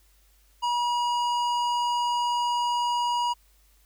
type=tone with hard clipping; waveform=triangle; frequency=962 Hz; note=B5; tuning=46 cents flat; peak=-25 dBFS; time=0.62-3.34 s; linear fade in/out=20 ms; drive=16 dB; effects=added 50 Hz sine -59 dBFS peak until 3.85 s + white hiss -64 dBFS RMS until 3.85 s